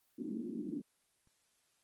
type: band-pass noise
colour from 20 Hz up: pink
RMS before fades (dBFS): -41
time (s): 0.18-0.82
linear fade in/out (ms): 10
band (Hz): 210 to 330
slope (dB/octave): 48
effects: white hiss -75 dBFS RMS until 1.83 s + Opus 24 kbps